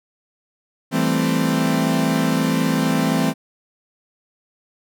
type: chord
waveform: 40% pulse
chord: A minor seventh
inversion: second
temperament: equal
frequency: 164.81 / 196 / 220 / 261.6 Hz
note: E3 / G3 / A3 / C4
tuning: 0 / 0 / 0 / 0 cents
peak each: -21 / -25 / -22 / -20 dBFS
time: 0.91-3.34 s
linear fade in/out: 50 ms
effects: none